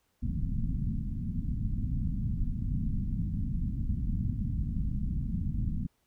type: low-pass noise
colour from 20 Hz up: pink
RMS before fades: -31 dBFS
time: 0.22-5.87 s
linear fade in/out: 10 ms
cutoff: 240 Hz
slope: 48 dB/octave
effects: pink hiss -74 dBFS RMS until 6.06 s